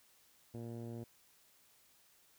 10% pulse tone with low-pass filter, 116.7 Hz, A#2, 2 cents sharp, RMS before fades -45 dBFS, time 0.54-1.04 s, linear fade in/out 5 ms, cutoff 410 Hz, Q 0.52, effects white hiss -68 dBFS RMS until 2.38 s

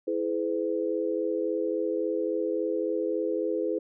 sine tone cluster, 328.8 / 423.4 / 507 Hz, E4 / G#4 / B4, -4 / +33 / +45 cents, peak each -30 dBFS, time 0.07-3.79 s, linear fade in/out 10 ms, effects none

